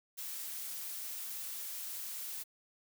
blue noise, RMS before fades -42 dBFS, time 0.17-2.44 s, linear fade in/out 20 ms, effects none

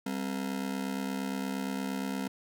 40% pulse ring-modulated tone, 230.2 Hz, A#3, 22 cents flat, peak -28 dBFS, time 0.06-2.28 s, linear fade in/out 5 ms, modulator 34.3 Hz, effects none

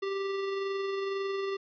square tone with amplitude modulation, 392 Hz, G4, in tune, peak -30 dBFS, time 0.02-1.57 s, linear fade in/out 10 ms, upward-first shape sine, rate 22 Hz, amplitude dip 25%, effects resampled to 11025 Hz

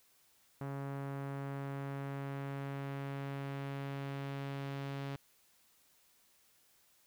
sawtooth tone with low-pass filter sweep, 138.59 Hz, C#3, in tune, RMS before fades -41 dBFS, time 0.61-5.16 s, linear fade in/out 2 ms, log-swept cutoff 1400 to 3700 Hz, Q 0.98, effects white hiss -69 dBFS RMS until 7.06 s

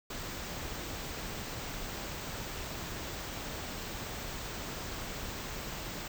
pink band-stop noise, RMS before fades -40 dBFS, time 0.1-6.08 s, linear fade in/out 5 ms, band 8500 to 13000 Hz, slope 96 dB/octave, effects none

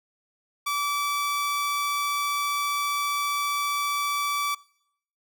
sawtooth tone, 1155 Hz, D6, 29 cents flat, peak -21 dBFS, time 0.66-4.55 s, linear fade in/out 10 ms, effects noise-tail reverb RT60 0.7 s tail -22 dB re dry

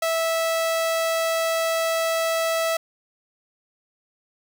sawtooth tone, 655 Hz, E5, 11 cents flat, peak -17 dBFS, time 0.02-2.77 s, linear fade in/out 5 ms, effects none

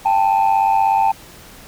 sine tone pair together, 789 / 885.6 Hz, G5 / A5, +11 / +11 cents, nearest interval major second, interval 200 cents, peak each -13 dBFS, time 0.05-1.12 s, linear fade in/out 10 ms, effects tanh soft clip ceiling -9 dBFS + pink hiss -41 dBFS RMS until 1.67 s

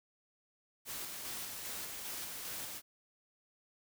white noise with tremolo, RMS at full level -42 dBFS, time 0.85-2.82 s, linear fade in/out 50 ms, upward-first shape square, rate 2.5 Hz, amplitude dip 25%, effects none

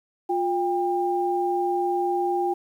sine tone pair together, 353.7 / 798 Hz, F4 / G5, +22 / +31 cents, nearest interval octave + major second, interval 1409 cents, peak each -24 dBFS, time 0.29-2.54 s, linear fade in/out 10 ms, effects 9-bit

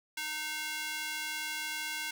square tone with high-pass filter, 307.1 Hz, D#4, 23 cents flat, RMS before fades -37 dBFS, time 0.17-2.11 s, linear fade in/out 5 ms, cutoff 1900 Hz, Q 1.2, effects none

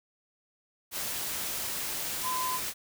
sine tone in noise, 1017 Hz, C6, 50 cents flat, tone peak -30 dBFS, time 2.22-2.6 s, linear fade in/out 50 ms, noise white, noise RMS -34 dBFS, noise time 0.91-2.74 s, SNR +1 dB, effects none

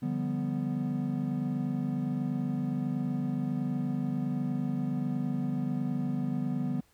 triangle chord, G dominant seventh, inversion second, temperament equal, 146.83 / 174.61 / 196 / 246.9 Hz, D3 / F3 / G3 / B3, 0 / 0 / 0 / 0 cents, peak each -32 / -35 / -34 / -30 dBFS, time 0.02-6.81 s, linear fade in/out 10 ms, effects pink hiss -66 dBFS RMS until 6.93 s

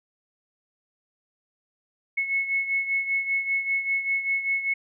sine beating tone pair, 2192 / 2197.1 Hz, C#7 / C#7, -20 / -16 cents, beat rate 5.1 Hz, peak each -24 / -30 dBFS, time 2.17-4.74 s, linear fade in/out 10 ms, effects none

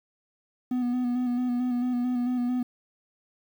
triangle tone with vibrato, 246.9 Hz, B3, in tune, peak -22 dBFS, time 0.71-2.63 s, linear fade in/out 5 ms, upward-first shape square, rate 4.5 Hz, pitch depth 24 cents each way, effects 9-bit

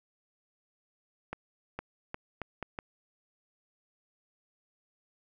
accelerating click train, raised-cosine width 0.5 ms, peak -21 dBFS, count 6, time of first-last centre 1.33-2.789 s, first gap 460 ms, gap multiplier 0.77, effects none

